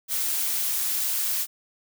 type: noise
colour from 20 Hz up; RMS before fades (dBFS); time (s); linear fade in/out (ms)
blue; -26; 0.08-1.47; 50
effects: none